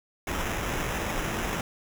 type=noise with sample-and-hold; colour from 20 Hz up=pink; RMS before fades=-30 dBFS; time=0.27-1.61 s; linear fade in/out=2 ms; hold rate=4410 Hz; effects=none

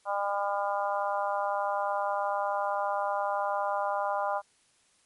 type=harmonic tone; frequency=201.2 Hz; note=G3; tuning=45 cents sharp; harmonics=3 / 4 / 5 / 6 / 7; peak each=-32 / -31 / -33 / -36 / -39 dBFS; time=0.05-4.42 s; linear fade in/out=50 ms; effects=white hiss -66 dBFS RMS until 5.05 s + MP3 48 kbps

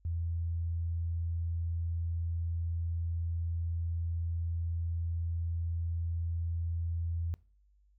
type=tone; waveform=sine; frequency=84 Hz; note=E2; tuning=33 cents sharp; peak=-31 dBFS; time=0.05-7.34 s; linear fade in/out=0 ms; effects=noise-tail reverb RT60 0.4 s tail -22 dB re dry + added 50 Hz sine -63 dBFS peak until 7.98 s

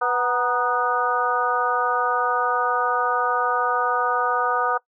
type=harmonic tone with a mistuned harmonic; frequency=246.9 Hz; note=B3; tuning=in tune; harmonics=2 / 3 / 4 / 5 / 6; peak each=-27 / -25 / -25 / -23 / -27 dBFS; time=0.01-4.78 s; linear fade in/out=10 ms; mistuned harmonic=4; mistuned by=-72 cents; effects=noise-tail reverb RT60 0.1 s tail -21 dB re dry

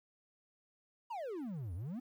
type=exponential two-way sweep; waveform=triangle; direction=down then up; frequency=987.8 to 80.1 to 268.4 Hz; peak=-37 dBFS; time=1.1-2 s; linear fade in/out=10 ms; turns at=1.74 s; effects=12-bit

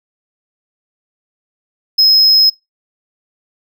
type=tone; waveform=triangle; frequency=5130 Hz; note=E8; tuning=48 cents flat; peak=-5 dBFS; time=1.98-2.5 s; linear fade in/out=10 ms; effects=noise-tail reverb RT60 0.2 s tail -23 dB re dry

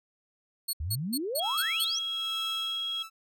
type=tone bursts; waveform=15% pulse; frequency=4351 Hz; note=C#8; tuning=33 cents flat; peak=-22 dBFS; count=6; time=0.68-1.848 s; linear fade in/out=10 ms; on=53 ms; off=170 ms
type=exponential sweep; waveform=sine; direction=up; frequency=69.3 to 6200 Hz; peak=-30 dBFS; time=0.8-1.99 s; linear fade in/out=5 ms
type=tone; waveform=sine; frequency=3292 Hz; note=G#7; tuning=16 cents flat; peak=-30 dBFS; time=1.39-3.03 s; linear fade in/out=10 ms
type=tone with tremolo; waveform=sawtooth; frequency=1318.5 Hz; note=E6; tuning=in tune; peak=-32 dBFS; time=1.41-3.1 s; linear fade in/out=50 ms; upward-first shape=sine; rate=1.2 Hz; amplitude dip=70%
effects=none

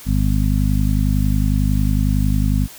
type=harmonic tone; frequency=51 Hz; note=G#1; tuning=31 cents flat; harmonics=1 / 2 / 3 / 4 / 5; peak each=-17 / -20 / -22 / -23 / -24 dBFS; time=0.05-2.68 s; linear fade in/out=50 ms; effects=white hiss -39 dBFS RMS until 2.78 s

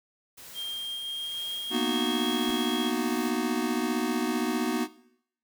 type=noise with tremolo; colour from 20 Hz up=white; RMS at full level=-45 dBFS; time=0.37-3.3 s; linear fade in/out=10 ms; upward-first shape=sine; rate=1.1 Hz; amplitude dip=45%
type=tone with pitch glide; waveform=triangle; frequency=3200 to 3284 Hz; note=G7 to G#7; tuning=+35 to -20 cents; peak=-30 dBFS; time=0.54-2.93 s; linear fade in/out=50 ms; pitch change=+45 cents; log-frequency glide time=0.68-2.35 s
type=chord; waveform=square; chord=B major seventh; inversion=third; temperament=just; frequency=231.5 / 246.9 / 308.7 / 370.4 Hz; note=A#3 / B3 / D#4 / F#4; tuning=-12 / 0 / -14 / +2 cents; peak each=-33 / -31 / -33 / -32 dBFS; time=1.7-4.88 s; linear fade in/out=50 ms
type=noise with exponential growth; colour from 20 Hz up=pink; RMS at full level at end=-37 dBFS; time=2.43-2.51 s; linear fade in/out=2 ms; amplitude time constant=16 ms
effects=noise-tail reverb RT60 0.7 s tail -18 dB re dry

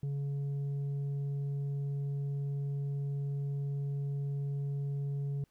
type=tone with tanh clipping; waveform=sine; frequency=140.8 Hz; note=C#3; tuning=27 cents sharp; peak=-33 dBFS; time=0.03-5.44 s; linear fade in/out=2 ms; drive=4 dB; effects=pink hiss -75 dBFS RMS until 5.5 s

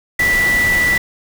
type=tone in noise; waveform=sine; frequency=1967 Hz; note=B6; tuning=7 cents flat; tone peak=-12 dBFS; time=0.19-0.98 s; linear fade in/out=5 ms; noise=pink; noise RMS=-23 dBFS; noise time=0.19-0.98 s; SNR=+8 dB; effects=none

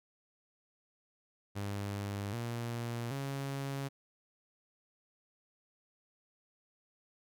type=tone with pitch steps; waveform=sawtooth; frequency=100.9 / 117.93 / 137.83 Hz; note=G#2 / A#2 / C#3; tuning=-49 / +21 / -10 cents; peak=-32 dBFS; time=1.55-3.89 s; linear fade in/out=20 ms; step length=780 ms; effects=none

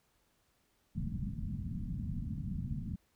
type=low-pass noise; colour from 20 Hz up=white; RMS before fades=-38 dBFS; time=0.95-2.96 s; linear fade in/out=10 ms; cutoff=220 Hz; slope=48 dB/octave; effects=pink hiss -74 dBFS RMS until 3.15 s

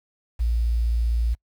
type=tone with quantisation; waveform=sine; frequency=57.7 Hz; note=A#1; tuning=17 cents flat; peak=-19 dBFS; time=0.39-1.35 s; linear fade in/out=20 ms; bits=8; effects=noise-tail reverb RT60 0.1 s tail -26 dB re dry

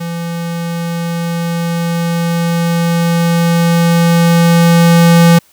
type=tone with level ramp; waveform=square; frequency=169.1 Hz; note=E3; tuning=44 cents sharp; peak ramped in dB=-19 to -4 dBFS; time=0-5.39 s; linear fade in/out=10 ms; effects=white hiss -49 dBFS RMS until 5.52 s

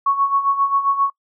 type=tone with tremolo; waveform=sine; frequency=1108.7 Hz; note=C#6; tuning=in tune; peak=-12 dBFS; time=0.06-1.1 s; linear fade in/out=5 ms; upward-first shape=sine; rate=7.5 Hz; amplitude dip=70%; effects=noise-tail reverb RT60 0.1 s tail -24 dB re dry

